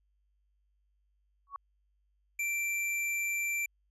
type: tone with exponential growth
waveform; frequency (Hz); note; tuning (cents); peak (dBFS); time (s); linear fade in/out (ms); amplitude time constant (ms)
sine; 1118; C#6; +14; -32; 1.47-1.56; 1; 19
type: tone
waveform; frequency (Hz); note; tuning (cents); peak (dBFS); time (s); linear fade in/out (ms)
square; 2349; D7; 0; -31; 2.39-3.66; 5
effects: added 50 Hz sine -70 dBFS peak until 3.9 s + resampled to 32000 Hz